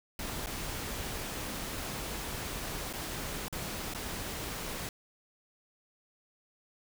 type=noise with dropouts; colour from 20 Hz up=pink; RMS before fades=-38 dBFS; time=0.19-4.89 s; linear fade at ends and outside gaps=2 ms; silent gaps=0.461-0.469 / 2.929-2.935 / 3.483-3.526 / 3.938-3.947 s; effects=none